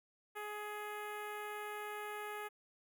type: tone with notch filter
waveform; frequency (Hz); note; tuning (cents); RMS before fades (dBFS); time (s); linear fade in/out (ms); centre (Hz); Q
10% pulse; 419; G#4; +15; -44; 0.35-2.49; 20; 5500; 0.54
effects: none